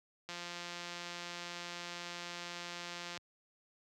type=click train; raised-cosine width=0.2 ms; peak=-26 dBFS; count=503; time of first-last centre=0.29-3.175 s; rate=174 Hz; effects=high-pass 80 Hz 12 dB/octave

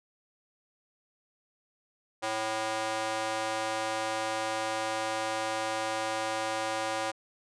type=tone with high-pass filter; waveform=square; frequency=110 Hz; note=A2; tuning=in tune; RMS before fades=-32 dBFS; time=2.22-7.12 s; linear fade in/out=20 ms; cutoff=650 Hz; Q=1.4; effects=resampled to 22050 Hz

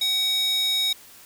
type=tone with high-pass filter; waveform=square; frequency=756 Hz; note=F#5; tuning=37 cents sharp; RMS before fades=-23 dBFS; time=0.01-0.93 s; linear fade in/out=5 ms; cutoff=3500 Hz; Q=7.6; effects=white hiss -48 dBFS RMS until 1.25 s

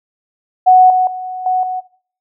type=tone with level steps; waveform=sine; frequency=740 Hz; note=F#5; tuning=in tune; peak=-3 / -9 / -21 / -11 / -17 dBFS; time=0.66-1.81 s; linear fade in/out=20 ms; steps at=0.9 / 1.07 / 1.46 / 1.63 s; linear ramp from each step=2 ms; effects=noise-tail reverb RT60 0.5 s tail -18 dB re dry

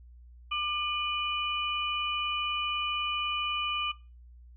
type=tone cluster; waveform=sine; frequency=1194 / 2446 / 2978 Hz; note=D6 / D#7 / F#7; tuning=+28 / -30 / +11 cents; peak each=-32 / -33 / -33 dBFS; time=0.51-3.92 s; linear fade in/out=10 ms; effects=noise-tail reverb RT60 0.3 s tail -20 dB re dry + added 60 Hz sine -49 dBFS peak until 4.56 s

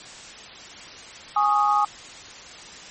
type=chord; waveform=sine; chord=Ab suspended fourth; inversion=none; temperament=equal; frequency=830.6 / 1108.7 / 1244.5 Hz; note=Ab5 / Db6 / Eb6; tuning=0 / 0 / 0 cents; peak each=-20 / -26 / -20 dBFS; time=1.36-1.85 s; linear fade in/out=5 ms; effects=white hiss -41 dBFS RMS until 2.9 s + MP3 32 kbps

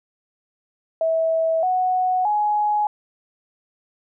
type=tone with pitch steps; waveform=sine; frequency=650 / 738.1 / 838.1 Hz; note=E5 / F#5 / G#5; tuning=-24 / -4 / +16 cents; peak=-17 dBFS; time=1.01-2.87 s; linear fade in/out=2 ms; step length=620 ms; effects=none

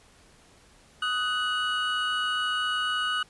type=tone cluster; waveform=triangle; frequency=1255 / 1489 / 2926 Hz; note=D#6 / F#6 / F#7; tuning=+15 / +11 / -20 cents; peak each=-28 / -28 / -28 dBFS; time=1.02-3.23 s; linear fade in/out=5 ms; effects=pink hiss -57 dBFS RMS until 3.29 s + resampled to 24000 Hz

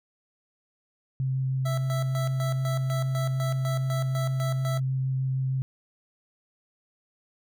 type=tone with vibrato; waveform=sine; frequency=131.8 Hz; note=C3; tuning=13 cents sharp; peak=-24 dBFS; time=1.2-5.62 s; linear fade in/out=0 ms; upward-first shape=triangle; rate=6.5 Hz; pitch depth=10 cents each way
type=tone with tremolo; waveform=25% pulse; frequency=659.3 Hz; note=E5; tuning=in tune; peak=-28 dBFS; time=1.65-4.8 s; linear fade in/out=10 ms; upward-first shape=square; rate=4 Hz; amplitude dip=75%
effects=none

